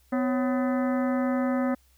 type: harmonic tone with a mistuned harmonic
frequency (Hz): 252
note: B3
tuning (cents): +35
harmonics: 1 / 2 / 3 / 4 / 5 / 6 / 7 / 8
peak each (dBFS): -24 / -30 / -36 / -41 / -37 / -44 / -42 / -45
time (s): 0.12-1.75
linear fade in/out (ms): 10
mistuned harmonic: 2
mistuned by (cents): +150
effects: added 64 Hz sine -60 dBFS peak until 1.97 s + white hiss -65 dBFS RMS until 1.97 s